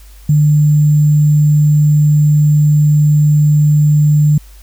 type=tone with sample-and-hold; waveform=sine; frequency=150 Hz; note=D3; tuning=37 cents sharp; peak=-6 dBFS; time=0.29-4.38 s; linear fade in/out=5 ms; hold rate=7350 Hz; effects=added 50 Hz sine -35 dBFS peak until 4.62 s + white hiss -46 dBFS RMS until 4.62 s